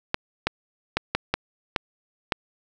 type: clicks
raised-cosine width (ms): 0.3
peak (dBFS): -5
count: 7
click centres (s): 0.144 / 0.47 / 0.97 / 1.15 / 1.34 / 1.762 / 2.322
effects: none

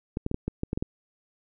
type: clicks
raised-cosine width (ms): 3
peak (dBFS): -15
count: 9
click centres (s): 0.171 / 0.264 / 0.314 / 0.344 / 0.48 / 0.634 / 0.731 / 0.775 / 0.825
effects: none

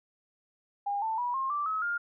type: tone with pitch steps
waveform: sine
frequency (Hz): 809 / 887.3 / 973.2 / 1067.5 / 1170.8 / 1284.2 / 1408.6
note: G#5 / A5 / B5 / C6 / D6 / E6 / F6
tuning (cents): -46 / +14 / -26 / +34 / -6 / -46 / +14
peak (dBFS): -28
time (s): 0.86-1.98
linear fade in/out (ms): 10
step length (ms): 160
effects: none

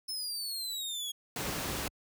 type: exponential sweep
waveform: sawtooth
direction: down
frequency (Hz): 5274 to 3300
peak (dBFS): -32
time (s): 0.08-1.12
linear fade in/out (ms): 10
type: noise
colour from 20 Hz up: pink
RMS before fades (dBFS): -35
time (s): 1.36-1.88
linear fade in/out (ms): 2
effects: high-pass 60 Hz 12 dB/octave

